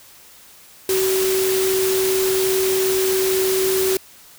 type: tone in noise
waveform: sine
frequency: 379.4 Hz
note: F#4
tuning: 43 cents sharp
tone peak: -17 dBFS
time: 0.89-3.97 s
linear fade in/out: 2 ms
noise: white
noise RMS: -24 dBFS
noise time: 0.89-3.97 s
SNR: +4 dB
effects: white hiss -46 dBFS RMS until 4.38 s